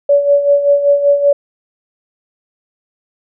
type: tone with tremolo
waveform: sine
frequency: 570 Hz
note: C#5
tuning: 48 cents sharp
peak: -5 dBFS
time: 0.09-1.33 s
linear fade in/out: 5 ms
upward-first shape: sine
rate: 5.2 Hz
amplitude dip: 65%
effects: none